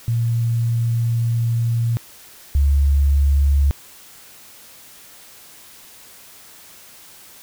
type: tone pair in turn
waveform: sine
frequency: 116.54 / 70.38 Hz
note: A#2 / C#2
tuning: 0 / +27 cents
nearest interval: major sixth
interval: 873 cents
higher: first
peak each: -16 / -12 dBFS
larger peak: second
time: 0.08-1.97 / 2.55-3.71 s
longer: first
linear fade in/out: 0 ms
effects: white hiss -44 dBFS RMS until 7.42 s